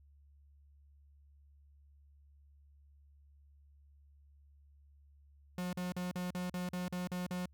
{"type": "tone bursts", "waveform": "45% pulse", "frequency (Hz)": 179.9, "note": "F#3", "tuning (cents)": -48, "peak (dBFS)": -36, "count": 10, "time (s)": [5.58, 7.458], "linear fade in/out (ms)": 2, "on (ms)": 150, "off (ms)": 42, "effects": ["added 71 Hz sine -60 dBFS peak until 7.53 s"]}